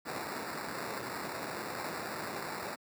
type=noise with sample-and-hold; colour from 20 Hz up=white; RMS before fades=-39 dBFS; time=0.05-2.76 s; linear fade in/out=20 ms; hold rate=3150 Hz; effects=high-pass 150 Hz 12 dB/octave